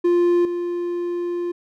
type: tone with level steps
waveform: triangle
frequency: 349.2 Hz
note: F4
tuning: in tune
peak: -12 / -20 dBFS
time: 0.04-1.52 s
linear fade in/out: 10 ms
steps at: 0.45 s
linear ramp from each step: 2 ms
effects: none